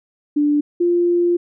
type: tone pair in turn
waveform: sine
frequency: 293.7 / 348.3 Hz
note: D4 / F4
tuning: 0 / -5 cents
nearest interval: minor third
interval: 295 cents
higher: second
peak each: -13 dBFS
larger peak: neither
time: 0.36-0.61 / 0.8-1.37 s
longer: second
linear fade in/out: 10 ms
effects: none